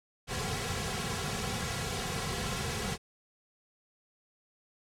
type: noise with comb filter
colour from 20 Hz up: pink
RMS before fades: -34 dBFS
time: 0.27-2.98 s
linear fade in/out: 50 ms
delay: 3.3 ms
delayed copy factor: -0.95
effects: low-pass 9000 Hz 12 dB/octave